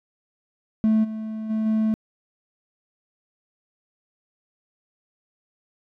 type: tone with level steps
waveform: triangle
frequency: 218.6 Hz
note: A3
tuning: 11 cents flat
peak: -13 / -26 / -19 / -16 dBFS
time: 0.84-1.94 s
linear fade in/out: 0 ms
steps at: 1.03 / 1.49 / 1.65 s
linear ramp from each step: 20 ms
effects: tanh soft clip ceiling -10 dBFS